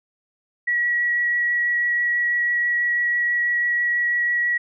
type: tone with vibrato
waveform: sine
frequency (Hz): 1923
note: B6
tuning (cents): -47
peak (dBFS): -18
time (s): 0.67-4.58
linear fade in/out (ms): 10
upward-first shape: sine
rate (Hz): 6.1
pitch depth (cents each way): 8
effects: none